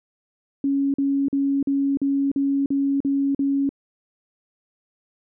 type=tone bursts; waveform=sine; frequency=277.2 Hz; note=C#4; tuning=in tune; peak=-18 dBFS; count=9; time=0.64-3.692 s; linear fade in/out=2 ms; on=300 ms; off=44 ms; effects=none